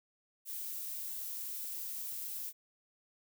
violet noise, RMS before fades -41 dBFS, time 0.45-2.53 s, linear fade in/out 50 ms, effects none

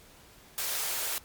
white high-pass noise, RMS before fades -32 dBFS, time 0.58-1.18 s, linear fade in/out 0 ms, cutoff 400 Hz, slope 24 dB/octave, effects pink hiss -55 dBFS RMS until 1.24 s + MP3 96 kbps

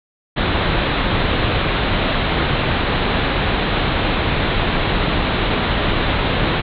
pink low-pass noise, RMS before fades -18 dBFS, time 0.36-6.62 s, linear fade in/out 20 ms, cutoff 4000 Hz, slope 96 dB/octave, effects none

